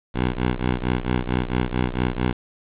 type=ring-modulated tone; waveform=10% pulse; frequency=61.74 Hz; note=B1; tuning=in tune; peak=-10 dBFS; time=0.14-2.33 s; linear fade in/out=10 ms; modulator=33.1 Hz; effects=resampled to 8000 Hz + 7-bit